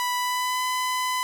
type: tone with pitch glide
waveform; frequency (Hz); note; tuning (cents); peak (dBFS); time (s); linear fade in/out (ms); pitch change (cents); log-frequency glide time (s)
sawtooth; 987.8 to 1008; B5 to B5; 0 to +35; -20; 0-1.23; 0; +35; 0.16-0.62
effects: none